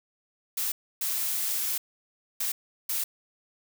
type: noise bursts at uneven times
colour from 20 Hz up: blue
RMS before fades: -29 dBFS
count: 4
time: 0.57-0.72 / 1.01-1.78 / 2.4-2.52 / 2.89-3.04 s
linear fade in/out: 5 ms
effects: none